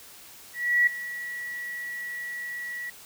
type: tone with ADSR envelope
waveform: sine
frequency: 1936 Hz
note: B6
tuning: 35 cents flat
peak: -16 dBFS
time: 0.53-2.9 s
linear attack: 340 ms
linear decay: 4 ms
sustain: -16 dB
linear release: 5 ms
effects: white hiss -48 dBFS RMS until 3.05 s